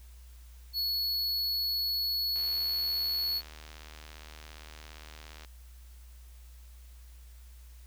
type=tone; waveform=square; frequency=4386 Hz; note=C#8; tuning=19 cents flat; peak=-29 dBFS; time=0.73-3.42 s; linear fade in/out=50 ms
type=click train; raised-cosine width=0.2 ms; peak=-30 dBFS; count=240; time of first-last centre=2.36-5.448 s; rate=77.4 Hz
effects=added 60 Hz sine -48 dBFS peak until 7.86 s + white hiss -62 dBFS RMS until 7.86 s